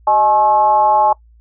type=tone with frequency modulation; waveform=sine; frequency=850 Hz; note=G#5; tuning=40 cents sharp; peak=-9 dBFS; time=0.07-1.13 s; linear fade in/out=5 ms; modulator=232 Hz; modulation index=0.74; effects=noise-tail reverb RT60 0.1 s tail -22 dB re dry + added 57 Hz sine -44 dBFS peak until 1.4 s